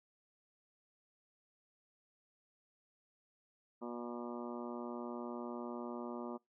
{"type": "harmonic tone", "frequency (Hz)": 120, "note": "B2", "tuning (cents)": -49, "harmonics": [2, 3, 4, 5, 6, 7, 8, 9, 10], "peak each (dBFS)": [-44, -46, -52, -50, -55, -55, -52, -56, -54], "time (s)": [3.81, 6.38], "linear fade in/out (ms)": 20, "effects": ["noise-tail reverb RT60 0.2 s tail -26 dB re dry"]}